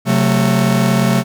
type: chord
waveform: 45% pulse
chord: F# diminished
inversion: second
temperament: just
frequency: 133.2 / 185 / 222 Hz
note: C3 / F#3 / A3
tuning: +31 / 0 / +16 cents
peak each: -16 dBFS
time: 0.05-1.24 s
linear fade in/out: 50 ms
effects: none